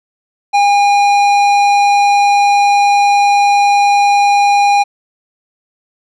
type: tone with tanh clipping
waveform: sine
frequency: 811 Hz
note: G#5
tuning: 41 cents flat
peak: -9 dBFS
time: 0.53-4.84 s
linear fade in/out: 20 ms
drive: 14 dB
effects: none